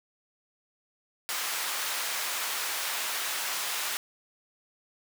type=high-pass noise; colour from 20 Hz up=pink; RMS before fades=-32 dBFS; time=1.29-3.97 s; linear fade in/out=0 ms; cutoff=1100 Hz; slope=12 dB/octave; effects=none